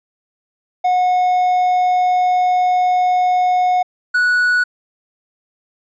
triangle tone pair in turn, 728 / 1471.2 Hz, F#5 / F#6, -28 / -10 cents, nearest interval octave, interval 1218 cents, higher second, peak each -10 dBFS, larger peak neither, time 0.84-3.83 / 4.14-4.64 s, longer first, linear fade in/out 10 ms, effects resampled to 16000 Hz

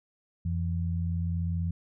sine tone pair together, 87.9 / 168.35 Hz, F2 / E3, +12 / +37 cents, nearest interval major seventh, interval 1125 cents, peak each -28 / -32 dBFS, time 0.45-1.71 s, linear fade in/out 5 ms, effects none

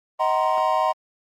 triangle chord, C half-diminished seventh, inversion first, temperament just, 627.9 / 753.5 / 941.9 / 1046.5 Hz, Eb5 / Gb5 / Bb5 / C6, +16 / +31 / +18 / 0 cents, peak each -22 dBFS, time 0.19-0.93 s, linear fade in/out 20 ms, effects Opus 32 kbps

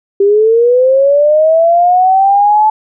sine linear sweep, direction up, 392 to 869 Hz, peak -5 dBFS, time 0.2-2.7 s, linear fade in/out 5 ms, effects none

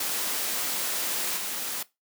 white noise with level steps, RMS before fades -29 / -32 dBFS, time 0-1.83 s, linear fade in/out 5 ms, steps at 1.36 s, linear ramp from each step 20 ms, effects noise-tail reverb RT60 0.2 s tail -19 dB re dry + high-pass 200 Hz 12 dB/octave

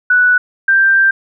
sine tone pair in turn, 1480 / 1576.2 Hz, F#6 / G6, 0 / +9 cents, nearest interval minor second, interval 109 cents, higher second, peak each -7 dBFS, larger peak neither, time 0.1-0.38 / 0.68-1.11 s, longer second, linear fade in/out 5 ms, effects none

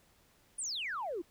sine exponential sweep, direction down, 9956 to 313 Hz, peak -34 dBFS, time 0.58-1.22 s, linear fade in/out 10 ms, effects tanh soft clip ceiling -30 dBFS + pink hiss -67 dBFS RMS until 1.3 s

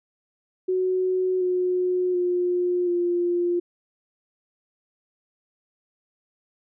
sine tone with pitch steps, 370.5 / 363.5 / 356.6 / 349.9 Hz, F#4 / F#4 / F4 / F4, +2 / -31 / +36 / +3 cents, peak -20 dBFS, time 0.68-3.6 s, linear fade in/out 10 ms, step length 730 ms, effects none

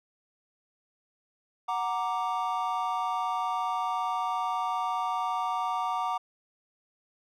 triangle chord, Gb augmented, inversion none, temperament equal, 740 / 932.3 / 1174.7 Hz, Gb5 / Bb5 / D6, 0 / 0 / 0 cents, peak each -30 dBFS, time 1.68-6.18 s, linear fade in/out 10 ms, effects none

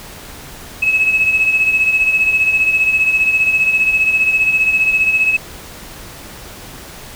sine beating tone pair, 2576 / 2591 Hz, E7 / E7, -41 / -30 cents, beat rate 15 Hz, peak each -11 / -18 dBFS, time 0.82-5.37 s, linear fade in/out 10 ms, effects tanh soft clip ceiling -4 dBFS + pink hiss -34 dBFS RMS until 7.15 s

